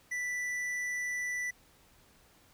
triangle tone with tanh clipping, 1975.5 Hz, B6, in tune, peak -34 dBFS, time 0.11-1.51 s, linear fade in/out 10 ms, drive 14 dB, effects pink hiss -63 dBFS RMS until 2.53 s

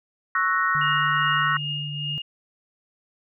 sine chord, F# dominant seventh, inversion second, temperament equal, 1108.7 / 1318.5 / 1480 / 1864.7 Hz, C#6 / E6 / F#6 / A#6, 0 / 0 / 0 / 0 cents, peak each -25 / -25 / -25 / -25 dBFS, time 0.35-1.57 s, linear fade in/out 2 ms
sine tone, 147.3 Hz, D3, 6 cents sharp, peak -30 dBFS, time 0.75-2.18 s, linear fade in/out 0 ms
sine tone with tremolo, 2841 Hz, F7, 29 cents sharp, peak -26 dBFS, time 0.81-2.22 s, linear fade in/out 5 ms, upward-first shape triangle, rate 2.5 Hz, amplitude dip 60%
effects none

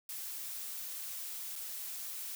blue noise with dropouts, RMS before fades -42 dBFS, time 0.09-2.35 s, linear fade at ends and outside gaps 2 ms, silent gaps 1.556-1.56 s, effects none

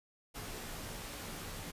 pink noise with comb filter, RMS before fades -44 dBFS, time 0.34-1.72 s, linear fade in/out 20 ms, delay 15 ms, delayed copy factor -0.5, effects resampled to 32000 Hz

